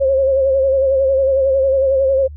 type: tone with vibrato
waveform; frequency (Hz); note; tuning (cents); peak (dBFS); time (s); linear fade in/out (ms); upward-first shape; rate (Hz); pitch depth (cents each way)
sine; 537; C5; +45; -11; 0-2.28; 20; sine; 11; 44
effects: added 74 Hz sine -30 dBFS peak until 2.36 s